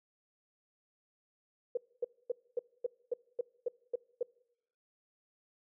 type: tone bursts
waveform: sine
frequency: 484.1 Hz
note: B4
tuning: 35 cents flat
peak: -29 dBFS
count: 10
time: 1.75-4.23 s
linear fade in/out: 5 ms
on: 23 ms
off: 250 ms
effects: noise-tail reverb RT60 0.8 s tail -24 dB re dry